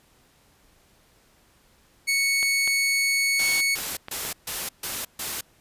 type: tone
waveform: sawtooth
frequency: 2216 Hz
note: C#7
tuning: 1 cent flat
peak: -17 dBFS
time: 2.07-3.76 s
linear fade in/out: 20 ms
type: clicks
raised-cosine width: 0.3 ms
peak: -18 dBFS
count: 6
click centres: 2.429 / 2.676 / 3.787 / 3.949 / 4.084 / 4.251 s
type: noise bursts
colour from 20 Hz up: white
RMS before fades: -30 dBFS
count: 6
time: 3.39-5.41 s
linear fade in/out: 5 ms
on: 220 ms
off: 140 ms
effects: pink hiss -60 dBFS RMS until 5.6 s + resampled to 32000 Hz